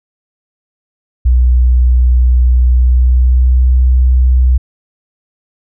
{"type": "tone with pitch glide", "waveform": "sine", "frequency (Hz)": [61.74, 63.15], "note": ["B1", "B1"], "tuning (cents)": [0, 39], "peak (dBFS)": -5, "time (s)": [1.25, 4.58], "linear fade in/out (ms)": 10, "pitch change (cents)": 39, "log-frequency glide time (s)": [2.64, 3.73], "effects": []}